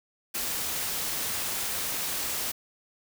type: noise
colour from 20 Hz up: white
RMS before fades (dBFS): -31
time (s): 0.34-2.52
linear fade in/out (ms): 10
effects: none